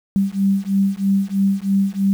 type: beating tone pair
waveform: sine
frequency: 194.6 / 197.7 Hz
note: G3 / G3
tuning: -12 / +15 cents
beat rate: 3.1 Hz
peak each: -18 dBFS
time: 0.16-2.13 s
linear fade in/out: 0 ms
effects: 7-bit